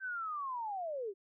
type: linear sweep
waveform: sine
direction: down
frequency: 1568 to 370 Hz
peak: -36 dBFS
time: 0-1.14 s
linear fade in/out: 50 ms
effects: none